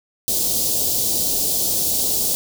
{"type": "band-stop noise", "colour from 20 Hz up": "white", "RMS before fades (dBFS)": -20, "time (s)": [0.28, 2.35], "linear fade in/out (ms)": 0, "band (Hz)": [660, 4000], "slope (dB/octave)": 24, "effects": []}